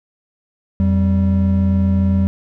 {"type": "tone pair together", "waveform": "triangle", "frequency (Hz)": [86.33, 193.8], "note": ["F2", "G3"], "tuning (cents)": [-19, -20], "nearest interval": "octave + major second", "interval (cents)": 1399, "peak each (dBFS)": -13, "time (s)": [0.8, 2.27], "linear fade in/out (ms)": 0, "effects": []}